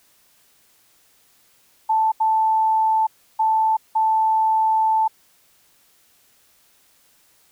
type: tone bursts at uneven times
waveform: sine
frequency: 880 Hz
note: A5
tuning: in tune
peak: -15 dBFS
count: 4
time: 1.89-2.12 / 2.2-3.07 / 3.39-3.77 / 3.95-5.08 s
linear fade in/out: 10 ms
effects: white hiss -58 dBFS RMS until 7.51 s